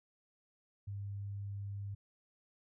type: tone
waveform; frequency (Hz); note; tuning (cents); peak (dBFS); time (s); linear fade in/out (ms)
sine; 100.3; G2; +40; -39; 0.87-1.95; 10
effects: none